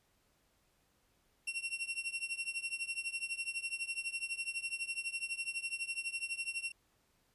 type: tone with tremolo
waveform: 40% pulse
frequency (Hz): 2732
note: F7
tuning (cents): -39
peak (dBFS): -32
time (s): 1.47-6.72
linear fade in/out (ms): 5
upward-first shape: triangle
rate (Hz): 12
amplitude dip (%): 95
effects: pink hiss -74 dBFS RMS until 7.34 s + resampled to 32000 Hz